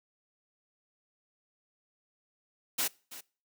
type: noise with echo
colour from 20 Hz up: white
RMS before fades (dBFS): -30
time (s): 2.78-2.88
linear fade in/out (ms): 10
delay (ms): 330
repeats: 1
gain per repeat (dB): -15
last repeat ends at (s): 3.21
effects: noise-tail reverb RT60 0.4 s tail -24 dB re dry + high-pass 200 Hz 12 dB/octave